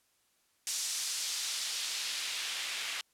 white noise with band-pass filter sweep, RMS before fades -36 dBFS, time 0.67-3.01 s, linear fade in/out 0 ms, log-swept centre 6300 to 2500 Hz, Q 1.1, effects white hiss -72 dBFS RMS until 3.13 s + low-pass 12000 Hz 12 dB/octave

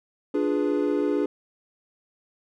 triangle chord, D diminished seventh, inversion none, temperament equal, 293.7 / 349.2 / 415.3 / 493.9 Hz, D4 / F4 / Ab4 / Cb5, 0 / 0 / 0 / 0 cents, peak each -23 / -27 / -24 / -29 dBFS, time 0.34-1.26 s, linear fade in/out 5 ms, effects none

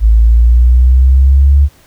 sine linear sweep, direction up, 53.6 to 71.7 Hz, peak -3 dBFS, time 0-1.69 s, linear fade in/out 50 ms, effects pink hiss -46 dBFS RMS until 1.86 s

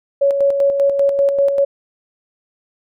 sine tone with tremolo, 558 Hz, C#5, 11 cents sharp, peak -10 dBFS, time 0.21-1.65 s, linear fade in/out 10 ms, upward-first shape square, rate 5.1 Hz, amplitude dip 45%, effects none

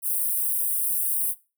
white high-pass noise, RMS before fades -25 dBFS, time 0.02-1.35 s, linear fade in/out 50 ms, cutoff 8700 Hz, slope 96 dB/octave, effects noise-tail reverb RT60 0.3 s tail -19 dB re dry

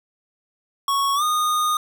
square tone with pitch glide, 1108.7 to 1230.2 Hz, C#6 to D#6, 0 to -20 cents, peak -19 dBFS, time 0.88-1.77 s, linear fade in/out 2 ms, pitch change +180 cents, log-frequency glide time 1.15-1.23 s, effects none

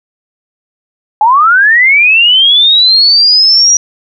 sine linear sweep, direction up, 820 to 5800 Hz, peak -3 dBFS, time 1.21-3.77 s, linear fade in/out 2 ms, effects none

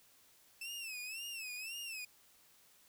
sawtooth tone with vibrato, 2637 Hz, E7, in tune, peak -39 dBFS, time 0.61-2.05 s, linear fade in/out 5 ms, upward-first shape sine, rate 1.9 Hz, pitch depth 130 cents each way, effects white hiss -66 dBFS RMS until 2.88 s

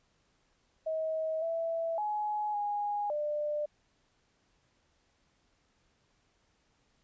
sine tone with pitch steps, 636 / 661 / 842 / 825 / 596 Hz, D#5 / E5 / G#5 / G#5 / D5, +38 / +5 / +24 / -12 / +25 cents, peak -30 dBFS, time 0.86-3.66 s, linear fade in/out 10 ms, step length 560 ms, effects pink hiss -72 dBFS RMS until 7.03 s + resampled to 16000 Hz

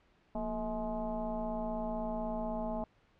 sine tone with frequency modulation, 438 Hz, A4, 8 cents flat, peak -33 dBFS, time 0.35-2.84 s, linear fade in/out 2 ms, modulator 205 Hz, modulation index 2.1, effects pink hiss -68 dBFS RMS until 3.19 s + low-pass 3000 Hz 12 dB/octave

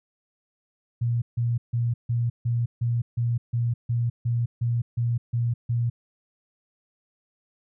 sine tone bursts, 118.5 Hz, A#2, 29 cents sharp, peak -21 dBFS, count 14, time 1.01-5.9 s, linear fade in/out 10 ms, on 210 ms, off 150 ms, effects none

